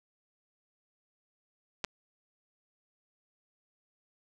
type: clicks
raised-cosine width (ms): 0.2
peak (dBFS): -16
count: 2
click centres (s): 1.842 / 1.847
effects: none